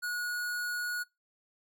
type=tone; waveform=square; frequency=1454 Hz; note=F#6; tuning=31 cents flat; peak=-33 dBFS; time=0.02-1.04 s; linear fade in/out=20 ms; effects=noise-tail reverb RT60 0.2 s tail -22 dB re dry